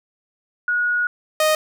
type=tone pair in turn; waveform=sine / sawtooth; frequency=1452 / 620.6 Hz; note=F#6 / D#5; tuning=-33 / -5 cents; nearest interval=octave + minor third; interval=1472 cents; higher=first; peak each=-17 / -11 dBFS; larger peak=second; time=0.68-1.07 / 1.4-1.55 s; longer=first; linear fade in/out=2 ms; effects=none